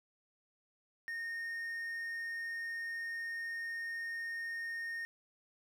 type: tone with quantisation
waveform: triangle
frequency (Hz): 1842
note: A#6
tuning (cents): -21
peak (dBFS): -36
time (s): 1.08-5.05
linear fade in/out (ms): 0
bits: 11
effects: none